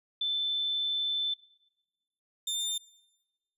sine / sawtooth tone pair in turn, 3528 / 3598 Hz, A7 / A7, +4 / +38 cents, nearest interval unison, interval 34 cents, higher second, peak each -27 dBFS, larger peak neither, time 0.21-1.34 / 2.47-2.78 s, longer first, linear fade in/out 5 ms, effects noise-tail reverb RT60 1.0 s tail -19 dB re dry + resampled to 32000 Hz

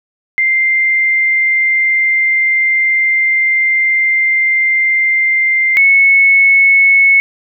sine tone pair in turn, 2093 / 2201 Hz, C7 / C#7, 0 / -13 cents, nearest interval minor second, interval 87 cents, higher second, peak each -9 / -5 dBFS, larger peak second, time 0.38-5.77 / 5.77-7.2 s, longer first, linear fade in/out 0 ms, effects none

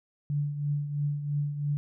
sine tone with tremolo, 145.5 Hz, D3, 16 cents flat, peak -24 dBFS, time 0.3-1.77 s, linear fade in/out 0 ms, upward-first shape triangle, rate 3 Hz, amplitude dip 65%, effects none

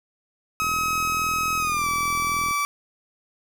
30% pulse tone with pitch glide, 1275 to 1155.8 Hz, D#6 to D6, +42 to -28 cents, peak -19 dBFS, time 0.6-2.65 s, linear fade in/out 0 ms, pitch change -170 cents, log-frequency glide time 1.58-1.88 s
click train, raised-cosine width 3 ms, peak -25 dBFS, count 80, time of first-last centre 0.62-2.51 s, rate 41.8 Hz
effects none

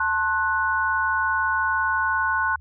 sine chord, F# diminished, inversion first, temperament just, 888 / 1065.6 / 1480 Hz, A5 / C6 / F#6, +16 / +31 / 0 cents, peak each -27 / -25 / -22 dBFS, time 0-2.56 s, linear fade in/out 5 ms, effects added 76 Hz sine -42 dBFS peak until 2.6 s

